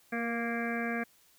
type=harmonic tone with a mistuned harmonic; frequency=233.1 Hz; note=A#3; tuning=in tune; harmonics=1 / 2 / 3 / 5 / 6 / 7 / 8 / 9 / 10; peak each=-34 / -39 / -39 / -44 / -49 / -37 / -49 / -42 / -43 dBFS; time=0.12-1.04 s; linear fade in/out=10 ms; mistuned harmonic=2; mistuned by=+15 cents; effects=white hiss -64 dBFS RMS until 1.38 s